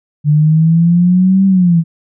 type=exponential two-way sweep; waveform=sine; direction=up then down; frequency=146.83 to 195.2 to 161.7 Hz; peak=-6 dBFS; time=0.24-1.84 s; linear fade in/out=50 ms; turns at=1.46 s; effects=none